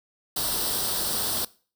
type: noise with comb filter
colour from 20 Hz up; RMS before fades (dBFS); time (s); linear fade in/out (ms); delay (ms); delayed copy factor
white; -27; 0.36-1.45; 5; 0.22; +0.7
effects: noise-tail reverb RT60 0.4 s tail -21 dB re dry